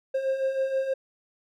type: beating tone pair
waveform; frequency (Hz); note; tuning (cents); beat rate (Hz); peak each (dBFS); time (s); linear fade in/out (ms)
triangle; 528 / 534.3; C5 / C5; +16 / +36; 6.3; -30 / -23; 0.14-0.94; 10
effects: none